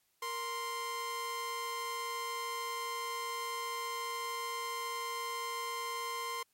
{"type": "tone pair together", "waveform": "sawtooth", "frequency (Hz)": [466.2, 1046.5], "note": ["A#4", "C6"], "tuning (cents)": [0, 0], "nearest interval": "octave + major second", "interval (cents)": 1400, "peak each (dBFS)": [-40, -33], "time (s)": [0.22, 6.43], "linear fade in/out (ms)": 5, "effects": ["white hiss -75 dBFS RMS until 6.53 s", "MP3 64 kbps"]}